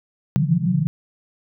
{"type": "band-pass noise", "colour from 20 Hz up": "white", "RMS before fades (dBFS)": -19, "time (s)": [0.36, 0.87], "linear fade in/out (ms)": 0, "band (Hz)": [130, 180], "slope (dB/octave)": 96, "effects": []}